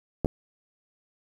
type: clicks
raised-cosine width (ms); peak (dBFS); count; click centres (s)
2; -12; 2; 0.247 / 0.259
effects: 8-bit